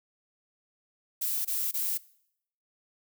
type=noise bursts; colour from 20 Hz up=violet; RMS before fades=-30 dBFS; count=3; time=1.21-1.978 s; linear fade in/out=10 ms; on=240 ms; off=24 ms; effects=noise-tail reverb RT60 0.7 s tail -21 dB re dry